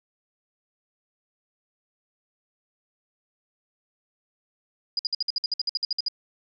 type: tone bursts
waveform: sine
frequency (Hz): 4900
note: D#8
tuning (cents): -27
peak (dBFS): -22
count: 15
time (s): 4.97-6.084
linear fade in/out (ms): 2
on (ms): 22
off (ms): 56
effects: none